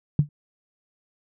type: tone with exponential decay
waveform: sine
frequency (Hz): 146.83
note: D3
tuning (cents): 0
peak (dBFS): -10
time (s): 0.19-0.29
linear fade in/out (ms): 2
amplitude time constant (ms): 20
effects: none